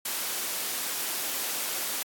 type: high-pass noise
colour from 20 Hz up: white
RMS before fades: -31 dBFS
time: 0.05-2.03 s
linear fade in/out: 5 ms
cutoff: 240 Hz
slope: 12 dB/octave
effects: AAC 64 kbps